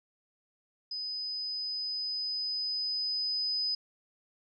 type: tone with level ramp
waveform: sine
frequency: 5010 Hz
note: D#8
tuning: 11 cents sharp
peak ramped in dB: -34 to -28 dBFS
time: 0.91-3.75 s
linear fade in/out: 5 ms
effects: none

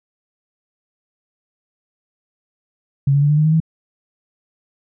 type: tone with pitch steps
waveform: sine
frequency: 138.59 / 142.08 / 145.65 / 149.31 / 153.07 / 156.92 / 160.86 Hz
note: C#3 / C#3 / D3 / D3 / D#3 / D#3 / E3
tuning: 0 / +43 / -14 / +29 / -28 / +15 / -42 cents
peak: -11 dBFS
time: 3.07-3.602 s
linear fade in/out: 5 ms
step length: 76 ms
effects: none

